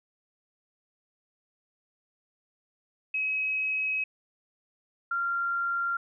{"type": "tone pair in turn", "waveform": "sine", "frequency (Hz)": [2551, 1384.5], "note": ["D#7", "F6"], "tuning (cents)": [43, -15], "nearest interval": "major seventh", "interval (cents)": 1058, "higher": "first", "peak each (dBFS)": -26, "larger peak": "neither", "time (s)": [[3.14, 4.04], [5.11, 5.97]], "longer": "first", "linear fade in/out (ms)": 5, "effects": []}